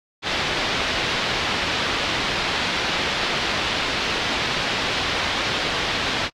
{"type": "low-pass noise", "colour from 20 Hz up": "white", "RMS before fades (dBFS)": -24, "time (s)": [0.22, 6.3], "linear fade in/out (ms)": 50, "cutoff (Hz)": 4000, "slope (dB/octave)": 24, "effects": ["AAC 64 kbps"]}